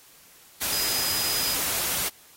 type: tone in noise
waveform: sine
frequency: 4978 Hz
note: D#8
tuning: in tune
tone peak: -28 dBFS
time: 0.72-1.55 s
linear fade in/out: 10 ms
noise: white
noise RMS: -27 dBFS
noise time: 0.61-2.09 s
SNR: -4 dB
effects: white hiss -53 dBFS RMS until 2.36 s + AAC 48 kbps